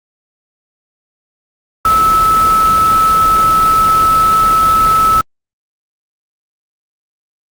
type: tone in noise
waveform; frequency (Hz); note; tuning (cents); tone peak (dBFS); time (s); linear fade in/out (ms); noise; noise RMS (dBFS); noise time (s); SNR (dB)
sine; 1304; E6; -19; -7; 1.85-5.21; 2; pink; -21; 1.85-5.21; +11
effects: Opus 48 kbps